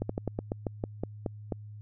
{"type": "slowing click train", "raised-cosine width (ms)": 2, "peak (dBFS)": -17, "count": 11, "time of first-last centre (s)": [0.02, 1.522], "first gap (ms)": 74, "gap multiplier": 1.15, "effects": ["added 105 Hz sine -42 dBFS peak until 1.81 s"]}